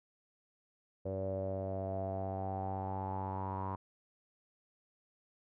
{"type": "tone with low-pass filter sweep", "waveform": "sawtooth", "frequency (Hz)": 95.8, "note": "G2", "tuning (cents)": -39, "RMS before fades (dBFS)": -38, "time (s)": [1.05, 3.76], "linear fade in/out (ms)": 10, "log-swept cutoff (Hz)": [540, 1000], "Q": 9, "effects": []}